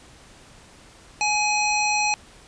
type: harmonic tone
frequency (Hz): 839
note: G#5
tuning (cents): +17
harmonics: 1 / 3 / 5 / 7 / 9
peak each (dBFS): -23 / -23 / -29 / -29 / -34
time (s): 1.21-2.14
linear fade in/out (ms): 0
effects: pink hiss -49 dBFS RMS until 2.47 s + resampled to 22050 Hz